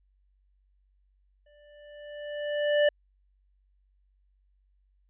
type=tone with exponential growth; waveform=square; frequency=589 Hz; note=D5; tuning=5 cents sharp; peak=-19 dBFS; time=1.46-2.89 s; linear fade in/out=5 ms; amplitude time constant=310 ms; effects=added 48 Hz sine -64 dBFS peak until 5.09 s + resampled to 8000 Hz